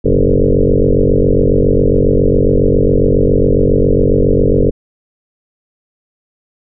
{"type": "tone with frequency modulation", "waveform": "sine", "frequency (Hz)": 207.7, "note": "G#3", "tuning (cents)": 0, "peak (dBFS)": -7, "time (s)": [0.04, 4.71], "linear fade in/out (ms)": 20, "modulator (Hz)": 47.3, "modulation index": 6.2, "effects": []}